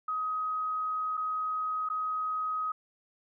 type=tone with dropouts; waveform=sine; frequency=1261 Hz; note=D#6; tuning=23 cents sharp; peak=-29 dBFS; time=0.08-2.72 s; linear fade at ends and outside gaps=5 ms; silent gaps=1.171-1.175 / 1.889-1.899 s; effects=none